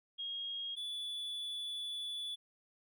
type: tone pair in turn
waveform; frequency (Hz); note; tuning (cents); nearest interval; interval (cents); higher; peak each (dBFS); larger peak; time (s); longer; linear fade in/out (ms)
sine / triangle; 3266 / 3448; G#7 / A7; -30 / -36; minor second; 94; second; -38 / -37; second; 0.18-0.76 / 0.76-2.36; second; 20
effects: none